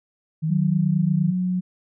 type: tone with vibrato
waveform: sine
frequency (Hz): 155.7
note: D#3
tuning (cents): +2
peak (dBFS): -20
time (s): 0.42-1.32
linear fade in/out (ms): 20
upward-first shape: sine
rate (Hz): 3.7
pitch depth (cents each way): 29
type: tone with pitch glide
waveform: sine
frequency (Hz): 185 to 182.35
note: F#3 to F#3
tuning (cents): 0 to -25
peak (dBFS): -20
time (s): 0.49-1.61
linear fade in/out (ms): 20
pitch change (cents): -25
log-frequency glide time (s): 0.82-1.42
effects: none